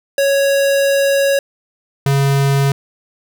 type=tone pair in turn; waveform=square; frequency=554.4 / 138.6 Hz; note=C#5 / C#3; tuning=0 / 0 cents; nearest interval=2 octaves; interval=2400 cents; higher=first; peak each=-12 dBFS; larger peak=neither; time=0.18-1.39 / 2.06-2.72 s; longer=first; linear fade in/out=2 ms; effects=none